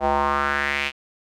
square tone with band-pass filter sweep, 70.9 Hz, C#2, 40 cents sharp, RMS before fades -22 dBFS, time 0-0.92 s, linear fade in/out 50 ms, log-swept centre 720 to 2700 Hz, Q 3.2, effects none

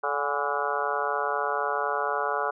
harmonic tone with a mistuned harmonic, 144.1 Hz, D3, 33 cents flat, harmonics 3 / 4 / 5 / 6 / 7 / 8 / 9 / 10, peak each -33 / -33 / -33 / -33 / -33 / -33 / -33 / -33 dBFS, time 0.03-2.51 s, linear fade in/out 10 ms, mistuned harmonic 6, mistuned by -70 cents, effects none

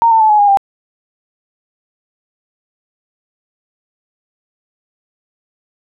sine tone with pitch steps, 924 / 896.1 / 869.1 / 842.9 / 817.5 / 792.9 Hz, A#5 / A5 / A5 / G#5 / G#5 / G5, -16 / +31 / -22 / +25 / -28 / +20 cents, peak -6 dBFS, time 0.02-0.572 s, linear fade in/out 0 ms, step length 92 ms, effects none

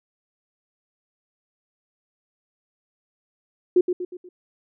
sine tone with echo, 359.8 Hz, F#4, 48 cents flat, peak -12 dBFS, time 3.76-3.81 s, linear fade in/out 5 ms, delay 120 ms, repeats 4, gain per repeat -7 dB, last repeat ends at 4.29 s, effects none

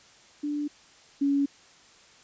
sine tone pair in turn, 293.7 / 280.9 Hz, D4 / C#4, 0 / +23 cents, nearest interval minor second, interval 77 cents, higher first, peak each -27 / -21 dBFS, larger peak second, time 0.43-0.68 / 1.21-1.46 s, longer neither, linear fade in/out 10 ms, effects white hiss -55 dBFS RMS until 2.23 s + resampled to 16000 Hz

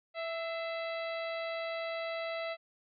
harmonic tone with a mistuned harmonic, 659.3 Hz, E5, in tune, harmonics 1 / 2 / 3 / 4 / 5 / 6 / 7, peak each -36 / -44 / -43 / -46 / -52 / -49 / -56 dBFS, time 0.14-2.57 s, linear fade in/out 50 ms, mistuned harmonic 3, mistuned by +47 cents, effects none

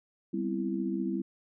sine chord, C major seventh, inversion second, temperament equal with one note detuned, 196 / 246.9 / 261.6 / 331.7 Hz, G3 / B3 / C4 / E4, 0 / 0 / 0 / +11 cents, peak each -33 / -38 / -36 / -33 dBFS, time 0.33-1.22 s, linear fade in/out 10 ms, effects none

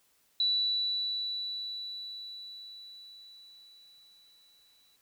sine tone with exponential decay, 3951 Hz, B7, in tune, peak -24 dBFS, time 0.4-4.96 s, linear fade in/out 2 ms, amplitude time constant 990 ms, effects white hiss -69 dBFS RMS until 5.01 s

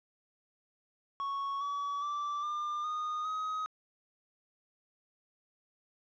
triangle tone with pitch steps, 1108.7 / 1137.9 / 1167.9 / 1198.6 / 1230.2 / 1262.6 Hz, C#6 / C#6 / D6 / D6 / D#6 / D#6, 0 / +45 / -10 / +35 / -20 / +25 cents, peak -31 dBFS, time 1.2-3.66 s, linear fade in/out 0 ms, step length 410 ms, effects resampled to 16000 Hz + 11-bit

